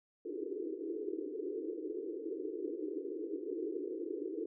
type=band-pass noise; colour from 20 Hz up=pink; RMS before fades=-40 dBFS; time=0.25-4.46 s; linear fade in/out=5 ms; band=300 to 460 Hz; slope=96 dB/octave; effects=none